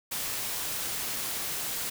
white noise, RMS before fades -33 dBFS, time 0.11-1.9 s, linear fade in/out 10 ms, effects none

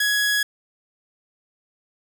sawtooth tone, 1673 Hz, G#6, 12 cents sharp, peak -15 dBFS, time 0-0.43 s, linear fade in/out 5 ms, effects none

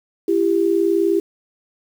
sine tone pair together, 336.7 / 396.4 Hz, E4 / G4, +37 / +19 cents, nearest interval minor third, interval 282 cents, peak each -17 dBFS, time 0.28-1.2 s, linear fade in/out 5 ms, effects 7-bit

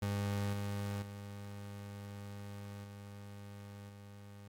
30% pulse tone with level steps, 101.1 Hz, G#2, 46 cents flat, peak -31 / -34 / -42 / -45 / -48 dBFS, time 0.02-4.48 s, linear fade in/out 5 ms, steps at 0.53 / 1.02 / 2.84 / 3.89 s, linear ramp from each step 2 ms, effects AAC 64 kbps

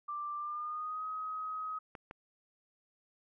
sine tone with pitch glide, 1180 to 1264.7 Hz, D6 to D#6, +8 to +28 cents, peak -36 dBFS, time 0.08-1.79 s, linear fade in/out 10 ms, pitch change +120 cents, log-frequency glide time 0.37-1.05 s
clicks, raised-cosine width 0.5 ms, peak -30 dBFS, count 2, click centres 1.952 / 2.111 s
effects none

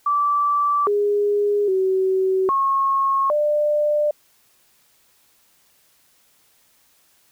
sine tone with pitch steps, 1162 / 410.9 / 378.5 / 1089 / 596 Hz, D6 / G#4 / F#4 / C#6 / D5, -19 / -18 / +39 / -31 / +25 cents, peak -16 dBFS, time 0.06-4.11 s, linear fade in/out 5 ms, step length 810 ms, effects white hiss -59 dBFS RMS until 7.31 s

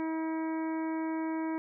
harmonic tone, 320.6 Hz, E4, 48 cents flat, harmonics 1 / 2 / 3 / 4 / 5 / 6 / 7, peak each -31 / -43 / -40 / -51 / -49 / -52 / -50 dBFS, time 0-1.58 s, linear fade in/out 0 ms, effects none

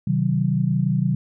sine chord, C diminished, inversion none, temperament just, 130.81 / 156.98 / 188.37 Hz, C3 / Eb3 / Gb3, 0 / +16 / +31 cents, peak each -22 dBFS, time 0.07-1.15 s, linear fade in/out 5 ms, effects none

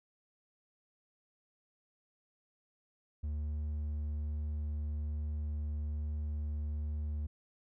sine tone with hard clipping, 75.1 Hz, D2, 39 cents sharp, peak -35 dBFS, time 3.23-7.27 s, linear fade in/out 10 ms, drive 3 dB, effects none

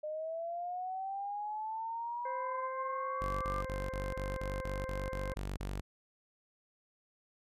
sine linear sweep, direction up, 604 to 1193 Hz, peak -36 dBFS, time 0.03-3.62 s, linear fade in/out 10 ms
harmonic tone, 523.3 Hz, C5, in tune, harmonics 1 / 2 / 3 / 4, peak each -40 / -46 / -50 / -52 dBFS, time 2.25-5.34 s, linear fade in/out 5 ms
sawtooth tone bursts, 48.45 Hz, G1, 20 cents flat, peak -33 dBFS, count 11, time 3.21-5.81 s, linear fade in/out 10 ms, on 210 ms, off 29 ms
effects resampled to 32000 Hz

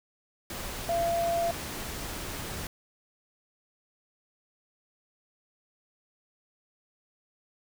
sine tone in noise, 680 Hz, F5, 46 cents flat, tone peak -25 dBFS, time 0.89-1.51 s, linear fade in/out 2 ms, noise pink, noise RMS -37 dBFS, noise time 0.5-2.67 s, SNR +9 dB, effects none

